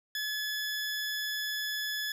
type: tone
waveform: 20% pulse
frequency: 1712 Hz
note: A6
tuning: 48 cents flat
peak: -27 dBFS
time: 0.15-2.12 s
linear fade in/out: 2 ms
effects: none